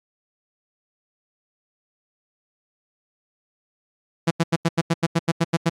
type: tone bursts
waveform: sawtooth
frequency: 166.6 Hz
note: E3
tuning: 19 cents sharp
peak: -12 dBFS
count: 12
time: 4.27-5.696 s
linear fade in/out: 10 ms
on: 40 ms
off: 86 ms
effects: low-pass 8000 Hz 12 dB/octave + AAC 64 kbps